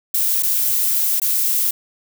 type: noise with dropouts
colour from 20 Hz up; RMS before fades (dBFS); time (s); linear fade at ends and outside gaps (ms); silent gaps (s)
violet; -18; 0.14-1.71; 5; 0.425-0.431 / 1.199-1.217
effects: none